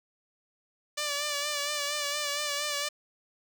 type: tone with vibrato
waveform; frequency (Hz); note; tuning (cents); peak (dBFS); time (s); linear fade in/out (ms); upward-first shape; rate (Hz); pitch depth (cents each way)
5% pulse; 584; D5; -10; -18; 0.97-2.89; 10; sine; 4.3; 40
effects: 10-bit